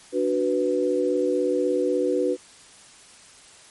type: chord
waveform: sine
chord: B minor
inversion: first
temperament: equal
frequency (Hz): 293.7 / 370 / 493.9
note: D4 / F#4 / B4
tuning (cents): 0 / 0 / 0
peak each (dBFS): -26 / -24 / -23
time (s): 0.12-2.37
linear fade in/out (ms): 50
effects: white hiss -49 dBFS RMS until 3.7 s + MP3 48 kbps